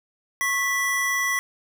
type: tone pair together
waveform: square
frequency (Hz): 1095.9 / 1973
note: C#6 / B6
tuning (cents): -20 / -2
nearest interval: minor seventh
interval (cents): 1018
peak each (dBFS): -29 / -23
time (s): 0.41-1.39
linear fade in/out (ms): 0
effects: none